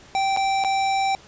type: tone with dropouts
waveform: square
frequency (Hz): 779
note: G5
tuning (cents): -11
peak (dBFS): -20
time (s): 0.15-1.15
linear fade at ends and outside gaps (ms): 0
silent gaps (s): 0.364-0.372 / 0.639-0.647
effects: pink hiss -48 dBFS RMS until 1.27 s + resampled to 16000 Hz